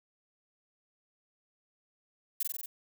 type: noise with echo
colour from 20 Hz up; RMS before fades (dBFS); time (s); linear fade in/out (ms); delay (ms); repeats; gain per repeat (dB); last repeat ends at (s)
violet; -31; 2.4-2.43; 5; 46; 5; -2; 2.66
effects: none